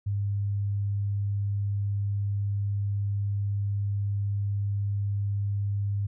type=tone; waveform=sine; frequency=100.9 Hz; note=G#2; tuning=49 cents flat; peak=-25 dBFS; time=0.06-6.07 s; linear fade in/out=10 ms; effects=none